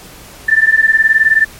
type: beating tone pair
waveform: sine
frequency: 1764 / 1783 Hz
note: A6 / A6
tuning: +4 / +22 cents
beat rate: 19 Hz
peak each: -10 dBFS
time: 0.48-1.45 s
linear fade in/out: 10 ms
effects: pink hiss -36 dBFS RMS until 1.59 s + MP3 64 kbps